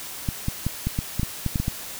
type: clicks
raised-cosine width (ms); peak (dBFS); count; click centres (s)
5; -11; 11; 0.288 / 0.484 / 0.666 / 0.87 / 0.989 / 1.196 / 1.232 / 1.463 / 1.558 / 1.6 / 1.681
effects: white hiss -36 dBFS RMS until 1.99 s